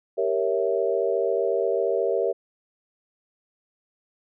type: chord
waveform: sine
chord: G diminished seventh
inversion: none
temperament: equal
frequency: 392 / 466.2 / 554.4 / 659.3 Hz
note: G4 / Bb4 / Db5 / Fb5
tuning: 0 / 0 / 0 / 0 cents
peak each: -26 / -25 / -27 / -28 dBFS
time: 0.17-2.33 s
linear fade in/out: 20 ms
effects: none